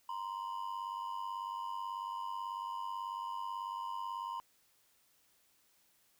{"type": "ring-modulated tone", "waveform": "triangle", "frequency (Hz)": 987.8, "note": "B5", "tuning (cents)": 0, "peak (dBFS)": -33, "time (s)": [0.09, 4.4], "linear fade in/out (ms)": 0, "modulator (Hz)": 49.1, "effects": ["white hiss -71 dBFS RMS until 6.19 s"]}